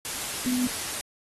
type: tone in noise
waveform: sine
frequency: 250.1 Hz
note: B3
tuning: 22 cents sharp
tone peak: -24 dBFS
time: 0.46-0.67 s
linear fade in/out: 0 ms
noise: white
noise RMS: -32 dBFS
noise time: 0.05-1.01 s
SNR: +5 dB
effects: AAC 32 kbps